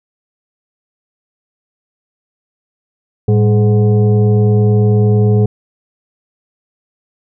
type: tone with frequency modulation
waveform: sine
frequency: 110 Hz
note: A2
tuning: in tune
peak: -7 dBFS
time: 3.28-5.46 s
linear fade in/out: 5 ms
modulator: 311 Hz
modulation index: 0.81
effects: none